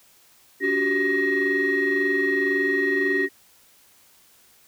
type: tone cluster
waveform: sine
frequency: 286.7 / 363.8 / 385.7 / 1881 Hz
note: D4 / F#4 / G4 / A#6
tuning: -42 / -29 / -28 / +15 cents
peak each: -26 / -28 / -23 / -21 dBFS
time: 0.6-3.29 s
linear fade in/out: 50 ms
effects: tanh soft clip ceiling -14 dBFS + white hiss -56 dBFS RMS until 4.67 s